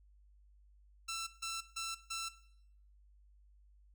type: tone bursts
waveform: 10% pulse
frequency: 1339 Hz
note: E6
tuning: 27 cents sharp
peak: -30 dBFS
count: 4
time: 1.08-2.29 s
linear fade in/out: 10 ms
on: 190 ms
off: 150 ms
effects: noise-tail reverb RT60 0.7 s tail -17 dB re dry + added 50 Hz sine -61 dBFS peak until 3.94 s